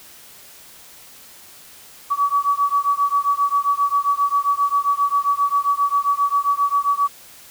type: beating tone pair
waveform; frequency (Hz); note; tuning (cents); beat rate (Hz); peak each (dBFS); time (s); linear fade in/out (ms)
sine; 1136 / 1143.5; C#6 / D6; +42 / -47; 7.5; -19; 2.1-7.08; 20
effects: white hiss -44 dBFS RMS until 7.5 s